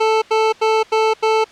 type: tone bursts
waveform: 25% pulse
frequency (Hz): 440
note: A4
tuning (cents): 0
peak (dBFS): -9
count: 5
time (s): 0-1.444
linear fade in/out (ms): 10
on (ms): 220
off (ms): 86
effects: white hiss -43 dBFS RMS until 1.51 s + low-pass 4000 Hz 12 dB/octave